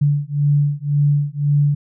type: beating tone pair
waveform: sine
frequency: 144 / 145.9 Hz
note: D3 / D3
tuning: -34 / -11 cents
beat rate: 1.9 Hz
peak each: -17 dBFS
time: 0.01-1.75 s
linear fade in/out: 10 ms
effects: none